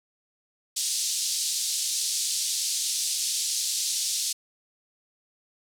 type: band-pass noise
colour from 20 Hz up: pink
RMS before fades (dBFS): -28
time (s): 0.76-4.33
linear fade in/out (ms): 10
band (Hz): 4100 to 10000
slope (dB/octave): 24
effects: none